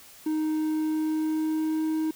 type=tone with pitch glide; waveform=triangle; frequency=311.1 to 315.1 Hz; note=D#4 to D#4; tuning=0 to +22 cents; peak=-22 dBFS; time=0.26-2.11 s; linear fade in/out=5 ms; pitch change=+22 cents; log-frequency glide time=0.65-1.96 s; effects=white hiss -50 dBFS RMS until 2.15 s